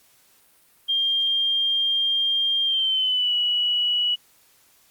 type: tone with pitch glide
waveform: sine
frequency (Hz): 3200 to 2934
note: G7 to F#7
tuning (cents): +35 to -15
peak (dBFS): -19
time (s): 0.88-4.16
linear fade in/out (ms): 20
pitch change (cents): -150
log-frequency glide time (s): 2.64-3.34
effects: white hiss -58 dBFS RMS until 4.9 s + Opus 48 kbps